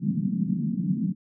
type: band-pass noise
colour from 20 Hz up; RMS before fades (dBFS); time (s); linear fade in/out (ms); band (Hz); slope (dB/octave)
white; -26; 0-1.15; 50; 150 to 230; 48
effects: none